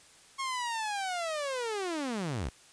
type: linear sweep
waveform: sawtooth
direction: down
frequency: 1092 to 48.79 Hz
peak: -28 dBFS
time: 0.38-2.5 s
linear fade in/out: 20 ms
effects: white hiss -57 dBFS RMS until 2.72 s + resampled to 22050 Hz